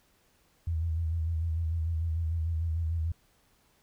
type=tone with vibrato; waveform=sine; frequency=81.8 Hz; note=E2; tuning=13 cents flat; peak=-27 dBFS; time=0.67-3.12 s; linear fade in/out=5 ms; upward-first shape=square; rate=6.7 Hz; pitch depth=44 cents each way; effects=pink hiss -67 dBFS RMS until 3.82 s